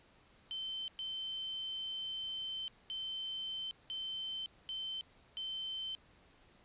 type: tone bursts at uneven times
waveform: sine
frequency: 3087 Hz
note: G7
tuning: 27 cents flat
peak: -38 dBFS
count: 6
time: 0.51-0.88 / 0.99-2.68 / 2.9-3.71 / 3.9-4.46 / 4.69-5.01 / 5.37-5.95 s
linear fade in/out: 0 ms
effects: pink hiss -65 dBFS RMS until 6.64 s + resampled to 8000 Hz